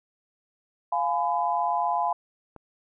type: chord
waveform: sine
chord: F diminished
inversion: none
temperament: just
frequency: 698.5 / 838.1 / 1005.8 Hz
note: F5 / Ab5 / Cb6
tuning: 0 / +16 / +31 cents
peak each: -27 dBFS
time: 0.92-2.13 s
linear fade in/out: 5 ms
type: click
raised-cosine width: 1 ms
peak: -29 dBFS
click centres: 2.563 s
effects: none